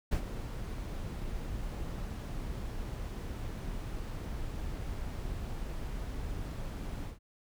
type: noise with ADSR envelope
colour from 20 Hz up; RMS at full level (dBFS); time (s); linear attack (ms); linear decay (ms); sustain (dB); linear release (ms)
brown; -28; 0.11-7.19; 15; 82; -10; 130
effects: none